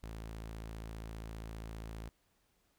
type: tone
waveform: sawtooth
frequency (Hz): 55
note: A1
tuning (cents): 0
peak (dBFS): -39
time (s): 0.03-2.09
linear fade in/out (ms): 0
effects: pink hiss -75 dBFS RMS until 2.78 s